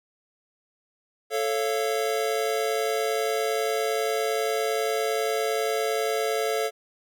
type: chord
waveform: square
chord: A augmented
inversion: none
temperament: just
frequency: 440 / 550 / 687.5 Hz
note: A4 / C#5 / E#5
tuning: 0 / -14 / -27 cents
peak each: -27 / -31 / -30 dBFS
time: 1.3-6.71 s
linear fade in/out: 50 ms
effects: none